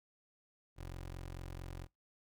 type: tone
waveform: 20% pulse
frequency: 44.46 Hz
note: F1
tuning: 32 cents sharp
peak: -39 dBFS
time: 0.76-1.88 s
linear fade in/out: 50 ms
effects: noise-tail reverb RT60 0.2 s tail -25 dB re dry